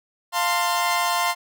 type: chord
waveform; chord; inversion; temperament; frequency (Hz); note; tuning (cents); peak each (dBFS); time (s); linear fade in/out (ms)
sawtooth; F major; none; equal with one note detuned; 698.5 / 899 / 1046.5; F5 / A5 / C6; 0 / +37 / 0; -21 / -23 / -19; 0.32-1.35; 50
effects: none